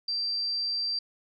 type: tone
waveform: sine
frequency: 4699 Hz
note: D8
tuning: in tune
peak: -27 dBFS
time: 0.08-0.99 s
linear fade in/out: 5 ms
effects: none